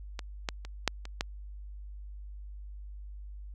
clicks, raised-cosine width 0.2 ms, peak -19 / -13 / -26 / -7 / -25 / -12 dBFS, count 6, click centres 0.192 / 0.488 / 0.65 / 0.877 / 1.054 / 1.209 s, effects added 50 Hz sine -41 dBFS peak until 3.54 s

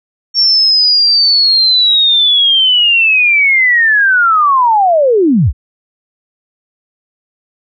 sine linear sweep, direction down, 5500 to 40.22 Hz, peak -6 dBFS, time 0.34-5.53 s, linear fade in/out 50 ms, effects none

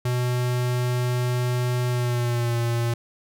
square tone with pitch glide, 123.8 to 117.73 Hz, B2 to A#2, +5 to +18 cents, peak -22 dBFS, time 0.05-2.94 s, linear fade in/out 5 ms, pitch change -87 cents, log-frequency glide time 1.89-2.58 s, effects none

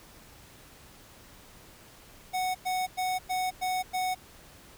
square tone bursts, 740 Hz, F#5, in tune, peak -28 dBFS, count 6, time 2.33-4.15 s, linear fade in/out 20 ms, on 220 ms, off 100 ms, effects pink hiss -53 dBFS RMS until 4.77 s

